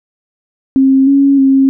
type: tone with pitch steps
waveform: sine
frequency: 267.5 / 277.2 / 269.4 Hz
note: C4 / C#4 / C#4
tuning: +38 / 0 / -49 cents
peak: -5 dBFS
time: 0.76-1.69 s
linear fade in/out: 0 ms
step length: 310 ms
effects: none